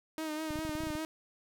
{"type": "tone with vibrato", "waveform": "sawtooth", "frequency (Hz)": 311.1, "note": "D#4", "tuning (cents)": 0, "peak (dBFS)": -31, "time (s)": [0.18, 1.05], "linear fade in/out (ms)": 0, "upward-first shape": "sine", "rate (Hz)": 5, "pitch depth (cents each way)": 39}
{"type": "clicks", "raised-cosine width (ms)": 5, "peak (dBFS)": -30, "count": 11, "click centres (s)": [0.506, 0.557, 0.59, 0.651, 0.694, 0.753, 0.805, 0.836, 0.87, 0.904, 0.953]}
{"effects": []}